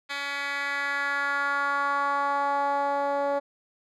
10% pulse tone with band-pass filter sweep, 282.3 Hz, C#4, 32 cents sharp, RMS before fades -27 dBFS, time 0.09-3.4 s, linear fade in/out 20 ms, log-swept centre 2700 to 600 Hz, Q 2.6, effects none

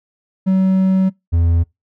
triangle tone pair in turn, 189.2 / 84.28 Hz, F#3 / E2, +39 / +39 cents, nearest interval octave + major second, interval 1400 cents, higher first, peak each -9 dBFS, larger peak neither, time 0.46-1.1 / 1.32-1.64 s, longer first, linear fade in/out 20 ms, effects noise-tail reverb RT60 0.2 s tail -25 dB re dry

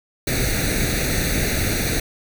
pink noise with comb filter, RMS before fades -21 dBFS, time 0.27-2 s, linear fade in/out 5 ms, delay 0.48 ms, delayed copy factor +0.85, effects none

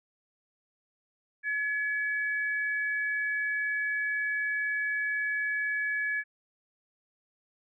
sine tone pair together, 1700 / 2281 Hz, G#6 / C#7, +40 / +49 cents, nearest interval perfect fourth, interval 509 cents, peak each -28 / -36 dBFS, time 1.43-6.24 s, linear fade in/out 50 ms, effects none

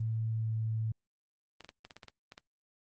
sine tone with pitch glide, 111.8 to 110.96 Hz, A2 to A2, +28 to +15 cents, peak -30 dBFS, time 0-0.92 s, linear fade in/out 5 ms, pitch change -13 cents, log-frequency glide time 0.32-0.51 s
clicks, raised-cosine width 0.2 ms, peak -30 dBFS, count 10, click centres 1.607 / 1.646 / 1.691 / 1.85 / 1.908 / 1.966 / 2.032 / 2.083 / 2.321 / 2.379 s
effects Opus 24 kbps

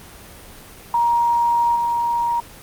sine tone with level steps, 943 Hz, A#5, 20 cents sharp, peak -14 / -17 dBFS, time 0.94-2.4 s, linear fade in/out 2 ms, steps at 1.75 s, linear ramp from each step 10 ms, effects pink hiss -41 dBFS RMS until 2.62 s + Opus 24 kbps

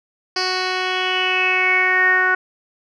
10% pulse tone with low-pass filter sweep, 370 Hz, F#4, in tune, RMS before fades -18 dBFS, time 0.36-2.35 s, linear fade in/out 5 ms, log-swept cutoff 4700 to 1600 Hz, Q 7.7, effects none

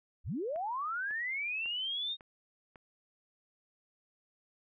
sine linear sweep, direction up, 35.2 to 3734 Hz, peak -33 dBFS, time 0.24-2.17 s, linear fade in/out 50 ms
click train, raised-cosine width 0.5 ms, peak -37 dBFS, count 5, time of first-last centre 0.56-2.758 s, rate 1.82 Hz
effects none

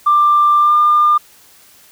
sine tone with pitch glide, 1185 to 1202.2 Hz, D6 to D6, +15 to +40 cents, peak -7 dBFS, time 0.06-1.18 s, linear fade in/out 10 ms, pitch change +25 cents, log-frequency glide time 0.59-0.75 s, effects tanh soft clip ceiling -3 dBFS + white hiss -46 dBFS RMS until 1.91 s

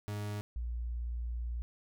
40% pulse / sine tone pair in turn, 103.83 / 59.08 Hz, G#2 / A#1, 0 / +24 cents, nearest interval minor seventh, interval 976 cents, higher first, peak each -35 / -34 dBFS, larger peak second, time 0.08-0.41 / 0.56-1.62 s, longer second, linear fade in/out 0 ms, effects none

